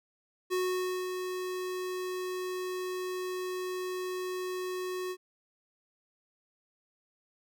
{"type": "tone with ADSR envelope", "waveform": "square", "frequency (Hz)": 367.2, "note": "F#4", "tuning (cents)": -13, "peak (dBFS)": -28, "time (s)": [0.5, 5.17], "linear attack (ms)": 30, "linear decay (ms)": 540, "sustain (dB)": -6, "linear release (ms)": 61, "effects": []}